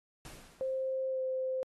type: noise with exponential decay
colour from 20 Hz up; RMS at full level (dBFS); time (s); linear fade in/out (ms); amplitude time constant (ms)
pink; -47; 0.25-1.08; 1; 180
type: tone with pitch glide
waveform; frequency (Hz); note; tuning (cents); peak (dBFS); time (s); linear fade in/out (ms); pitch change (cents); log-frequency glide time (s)
sine; 526 to 520; C5 to C5; +9 to -11; -31; 0.61-1.63; 0; -20; 1.09-1.21
effects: AAC 32 kbps